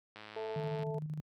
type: click train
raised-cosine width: 0.3 ms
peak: -32 dBFS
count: 73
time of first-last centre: 0.16-0.833 s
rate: 107 Hz
type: harmonic tone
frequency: 220 Hz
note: A3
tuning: in tune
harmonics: 2 / 3 / 4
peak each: -38 / -44 / -46 dBFS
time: 0.36-0.99 s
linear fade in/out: 5 ms
type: tone with tremolo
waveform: sine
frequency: 153 Hz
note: D#3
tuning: 29 cents flat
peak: -34 dBFS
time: 0.56-1.2 s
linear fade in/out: 0 ms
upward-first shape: square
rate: 13 Hz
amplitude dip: 45%
effects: high-pass 100 Hz 12 dB/octave